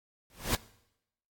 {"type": "noise with exponential growth", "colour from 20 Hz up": "pink", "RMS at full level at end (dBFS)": -25, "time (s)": [0.3, 0.55], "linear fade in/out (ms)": 1, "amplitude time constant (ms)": 54, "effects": ["noise-tail reverb RT60 0.8 s tail -20 dB re dry", "AAC 64 kbps"]}